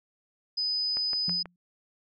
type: tone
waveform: sine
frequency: 5000 Hz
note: D#8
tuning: 8 cents sharp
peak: -26 dBFS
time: 0.57-1.43 s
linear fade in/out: 10 ms
type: click train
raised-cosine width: 0.5 ms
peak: -25 dBFS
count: 4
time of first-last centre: 0.97-1.457 s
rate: 6.16 Hz
type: tone with exponential decay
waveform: sine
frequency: 176.3 Hz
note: F3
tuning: 17 cents sharp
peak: -30 dBFS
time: 1.28-1.56 s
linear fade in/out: 2 ms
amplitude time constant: 59 ms
effects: none